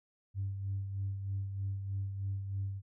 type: tone with tremolo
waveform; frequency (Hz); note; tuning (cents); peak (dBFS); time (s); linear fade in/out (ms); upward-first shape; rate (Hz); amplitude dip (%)
sine; 98; G2; 0; -31; 0.34-2.82; 50; sine; 3.2; 50
effects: tanh soft clip ceiling -28 dBFS